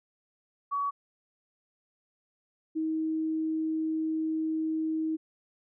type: tone pair in turn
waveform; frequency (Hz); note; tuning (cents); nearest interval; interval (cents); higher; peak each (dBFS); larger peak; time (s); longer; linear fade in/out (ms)
sine; 1130 / 317.1; C#6 / D#4; +33 / +33; octave + minor seventh; 2200; first; -27; neither; 0.71-0.91 / 2.75-5.17; second; 20
effects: none